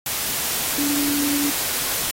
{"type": "tone in noise", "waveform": "sine", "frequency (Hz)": 286.9, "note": "D4", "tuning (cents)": -40, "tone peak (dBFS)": -21, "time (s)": [0.78, 1.5], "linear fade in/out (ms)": 2, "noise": "white", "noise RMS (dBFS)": -24, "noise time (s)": [0.06, 2.11], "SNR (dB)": 0, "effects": ["AAC 48 kbps"]}